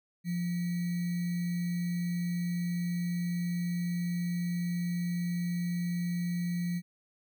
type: tone with sample-and-hold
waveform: sine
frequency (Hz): 174.61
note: F3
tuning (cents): 0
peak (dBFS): -29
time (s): 0.24-6.82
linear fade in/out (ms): 50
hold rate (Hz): 2100
effects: none